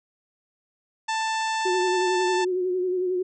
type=harmonic tone; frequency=885 Hz; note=A5; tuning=10 cents sharp; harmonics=1 / 2 / 3 / 4 / 5 / 6 / 7 / 8 / 9; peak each=-25 / -31 / -35 / -37 / -39 / -41 / -42 / -43 / -44 dBFS; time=1.08-2.45 s; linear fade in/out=10 ms
type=tone with vibrato; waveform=sine; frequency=365.7 Hz; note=F#4; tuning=20 cents flat; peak=-22 dBFS; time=1.65-3.23 s; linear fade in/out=10 ms; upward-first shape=sine; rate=11 Hz; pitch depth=39 cents each way
effects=none